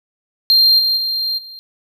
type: tone with level steps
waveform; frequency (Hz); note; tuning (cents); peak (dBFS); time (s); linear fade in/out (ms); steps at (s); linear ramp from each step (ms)
triangle; 4186; C8; 0; -7 / -12 / -16 / -31; 0.5-1.59; 0; 0.78 / 0.96 / 1.37; 20
effects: none